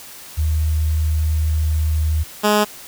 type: tone pair in turn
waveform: sine / 10% pulse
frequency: 77.78 / 209.5 Hz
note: D#2 / G#3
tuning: 0 / +15 cents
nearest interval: octave + perfect fourth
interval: 1715 cents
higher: second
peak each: -15 / -5 dBFS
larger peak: second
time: 0.37-2.24 / 2.43-2.65 s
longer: first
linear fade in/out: 20 ms
effects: white hiss -38 dBFS RMS until 2.87 s